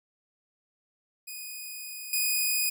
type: tone with level steps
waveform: 5% pulse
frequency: 2481 Hz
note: D#7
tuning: 6 cents flat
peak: -28 / -15 dBFS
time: 1.27-2.7 s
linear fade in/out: 10 ms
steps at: 2.13 s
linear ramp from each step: 2 ms
effects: none